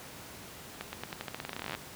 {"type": "accelerating click train", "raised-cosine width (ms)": 0.3, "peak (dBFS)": -20, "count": 23, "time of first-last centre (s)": [0.81, 1.75], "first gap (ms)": 120, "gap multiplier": 0.88, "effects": ["pink hiss -47 dBFS RMS until 1.95 s", "high-pass 80 Hz 12 dB/octave"]}